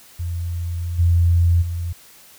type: tone with level steps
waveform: sine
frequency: 85.7 Hz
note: F2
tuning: 32 cents flat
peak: -22 / -12 / -22 dBFS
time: 0.19-1.93 s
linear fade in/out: 10 ms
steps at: 0.98 / 1.61 s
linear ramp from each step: 20 ms
effects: white hiss -47 dBFS RMS until 2.38 s